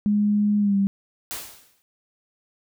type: tone with pitch glide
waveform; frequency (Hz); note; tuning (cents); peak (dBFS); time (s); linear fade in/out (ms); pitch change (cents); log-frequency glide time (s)
sine; 207.4 to 197.46; G#3 to G3; -2 to +13; -17; 0.06-0.87; 0; -85; 0.59-0.76
type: noise with exponential decay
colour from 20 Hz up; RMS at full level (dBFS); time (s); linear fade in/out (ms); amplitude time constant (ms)
white; -29; 1.31-1.82; 0; 110
effects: none